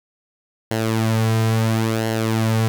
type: tone with flanger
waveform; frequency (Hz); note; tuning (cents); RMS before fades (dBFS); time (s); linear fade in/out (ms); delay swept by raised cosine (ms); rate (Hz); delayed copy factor
sawtooth; 111.8; A2; +28; -19; 0.71-2.68; 0; 0.82 to 3.52; 0.73; -0.6
effects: none